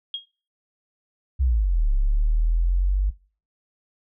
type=tone with exponential decay; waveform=sine; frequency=3264 Hz; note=G#7; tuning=31 cents flat; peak=-23 dBFS; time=0.14-0.26 s; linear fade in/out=2 ms; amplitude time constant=24 ms
type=exponential two-way sweep; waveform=sine; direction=down then up; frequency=69.6 to 33.83 to 50.2 Hz; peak=-17 dBFS; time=1.39-3.11 s; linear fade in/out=20 ms; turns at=1.92 s
effects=noise-tail reverb RT60 0.4 s tail -22 dB re dry